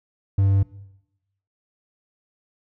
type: tone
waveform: triangle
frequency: 98 Hz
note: G2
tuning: in tune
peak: -13 dBFS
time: 0.38-0.63 s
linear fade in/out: 5 ms
effects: noise-tail reverb RT60 0.9 s tail -19 dB re dry